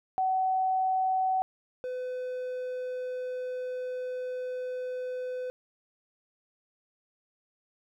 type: tone pair in turn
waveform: sine / triangle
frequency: 754 / 504.4 Hz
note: F#5 / B4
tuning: +32 / +36 cents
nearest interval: perfect fifth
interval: 696 cents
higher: first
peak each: -24 / -30 dBFS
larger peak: first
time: 0.18-1.42 / 1.84-5.5 s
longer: second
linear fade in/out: 0 ms
effects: none